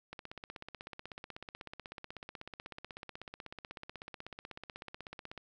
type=click train; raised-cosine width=0.3 ms; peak=-28 dBFS; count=86; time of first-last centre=0.13-5.377 s; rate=16.2 Hz; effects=none